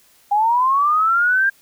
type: linear sweep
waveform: sine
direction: up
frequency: 802 to 1611 Hz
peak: -13 dBFS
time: 0.31-1.5 s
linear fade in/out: 10 ms
effects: white hiss -54 dBFS RMS until 1.61 s